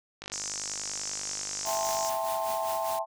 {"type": "click train", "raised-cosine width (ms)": 0.2, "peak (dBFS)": -21, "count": 93, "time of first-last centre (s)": [0.22, 2.049], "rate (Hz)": 50.3}
{"type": "band-pass noise", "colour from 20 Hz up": "pink", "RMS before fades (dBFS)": -36, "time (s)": [0.32, 2.1], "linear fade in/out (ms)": 10, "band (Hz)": [5400, 7500], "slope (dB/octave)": 48}
{"type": "chord", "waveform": "sine", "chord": "A minor seventh", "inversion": "second", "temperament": "just", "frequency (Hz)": [660, 792, 880, 1056], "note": ["E5", "G5", "A5", "C6"], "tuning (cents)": [2, 18, 0, 16], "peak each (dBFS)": [-31, -36, -33, -36], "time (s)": [1.64, 3.06], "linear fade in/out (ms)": 50}
{"type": "noise with tremolo", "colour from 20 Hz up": "white", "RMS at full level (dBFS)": -38, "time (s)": [1.66, 2.99], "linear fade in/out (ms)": 0, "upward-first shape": "sine", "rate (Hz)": 5, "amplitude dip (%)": 60}
{"effects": []}